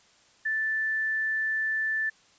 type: tone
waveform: sine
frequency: 1760 Hz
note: A6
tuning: in tune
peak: -25 dBFS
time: 0.45-2.1 s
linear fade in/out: 10 ms
effects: white hiss -60 dBFS RMS until 2.38 s + resampled to 16000 Hz